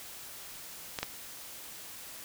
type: clicks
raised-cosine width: 0.2 ms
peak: -16 / -13 dBFS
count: 2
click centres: 0.988 / 1.03 s
effects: white hiss -46 dBFS RMS until 2.24 s